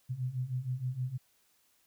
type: beating tone pair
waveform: sine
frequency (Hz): 123.47 / 129.87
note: B2 / C3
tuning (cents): 0 / -13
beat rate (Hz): 6.4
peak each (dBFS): -37 / -34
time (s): 0.09-1.18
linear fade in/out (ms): 20
effects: white hiss -70 dBFS RMS until 1.86 s